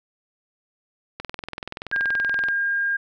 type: click train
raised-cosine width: 0.3 ms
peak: -15 dBFS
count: 28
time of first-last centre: 1.2-2.486 s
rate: 21 Hz
type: tone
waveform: sine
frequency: 1612 Hz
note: G6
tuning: 48 cents sharp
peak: -20 dBFS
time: 1.92-2.97 s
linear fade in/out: 10 ms
effects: none